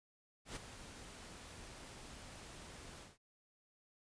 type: noise with ADSR envelope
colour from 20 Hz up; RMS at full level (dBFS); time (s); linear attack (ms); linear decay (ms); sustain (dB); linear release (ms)
pink; -44; 0.45-3.18; 110; 14; -9; 190
effects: resampled to 22050 Hz